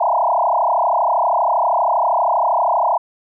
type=tone with frequency modulation; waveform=sine; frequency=825 Hz; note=G#5; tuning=12 cents flat; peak=-13 dBFS; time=0-2.98 s; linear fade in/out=10 ms; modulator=32.6 Hz; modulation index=5.5; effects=none